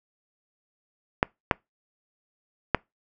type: clicks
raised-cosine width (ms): 0.5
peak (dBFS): -3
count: 3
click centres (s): 1.229 / 1.512 / 2.747
effects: noise-tail reverb RT60 0.2 s tail -26 dB re dry